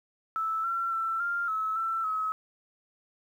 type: tone with pitch steps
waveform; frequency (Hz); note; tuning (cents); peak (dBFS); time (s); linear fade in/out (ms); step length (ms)
sine; 1314 / 1358 / 1337 / 1395 / 1296 / 1336 / 1282; E6 / F6 / E6 / F6 / E6 / E6 / E6; -6 / -49 / +24 / -2 / -30 / +23 / -49; -27; 0.36-2.32; 0; 280
effects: 10-bit